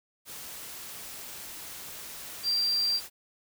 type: tone in noise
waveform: sine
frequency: 4720 Hz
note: D8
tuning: 8 cents sharp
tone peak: -24 dBFS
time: 2.43-3.01 s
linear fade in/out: 50 ms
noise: white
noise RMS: -42 dBFS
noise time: 0.25-3.1 s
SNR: +15 dB
effects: none